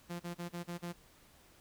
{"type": "tone bursts", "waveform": "sawtooth", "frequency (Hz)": 173.4, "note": "F3", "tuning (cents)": -12, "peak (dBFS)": -35, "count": 6, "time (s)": [0.09, 0.93], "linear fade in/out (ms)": 20, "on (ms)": 110, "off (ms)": 36, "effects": ["pink hiss -63 dBFS RMS until 1.6 s"]}